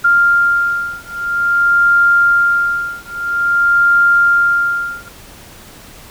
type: beating tone pair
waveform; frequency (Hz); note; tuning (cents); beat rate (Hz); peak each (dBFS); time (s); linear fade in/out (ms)
sine; 1396.9 / 1397.4; F6 / F6; 0 / +1; 0.5; -13; 0.04-5.09; 10
effects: pink hiss -38 dBFS RMS until 6.1 s